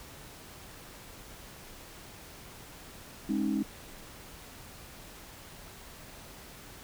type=chord; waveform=sine; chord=Ab suspended fourth; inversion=none; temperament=equal with one note detuned; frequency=207.7 / 271 / 311.1 Hz; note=Ab3 / Db4 / Eb4; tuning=0 / -39 / 0 cents; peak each=-30 / -31 / -31 dBFS; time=3.29-3.63 s; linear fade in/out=5 ms; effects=tanh soft clip ceiling -20 dBFS + pink hiss -49 dBFS RMS until 6.83 s